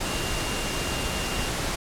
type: tone in noise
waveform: sine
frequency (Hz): 2794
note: F7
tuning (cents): 0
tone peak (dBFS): -36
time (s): 0.05-1.49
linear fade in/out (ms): 10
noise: pink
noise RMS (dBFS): -28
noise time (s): 0-1.76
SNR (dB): -11
effects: low-pass 10000 Hz 12 dB/octave